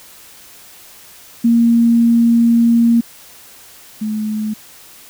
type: tone pair in turn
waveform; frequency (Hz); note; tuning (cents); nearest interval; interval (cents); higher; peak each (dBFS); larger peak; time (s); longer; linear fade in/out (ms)
sine; 233.1 / 214.7; A#3 / A3; 0 / -42; minor second; 142; first; -8 / -17; first; 1.44-3.01 / 4.01-4.54; first; 10
effects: white hiss -41 dBFS RMS until 5.09 s